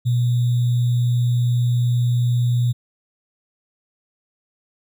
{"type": "tone with sample-and-hold", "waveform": "sine", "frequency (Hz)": 121.3, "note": "B2", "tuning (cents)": -31, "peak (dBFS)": -15, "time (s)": [0.05, 2.73], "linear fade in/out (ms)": 20, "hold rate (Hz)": 3675, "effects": []}